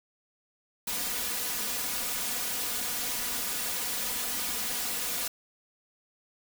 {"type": "noise with comb filter", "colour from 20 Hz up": "white", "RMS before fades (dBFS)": -32, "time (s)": [0.87, 5.28], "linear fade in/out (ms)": 5, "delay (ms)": 4.1, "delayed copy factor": 0.8, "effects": []}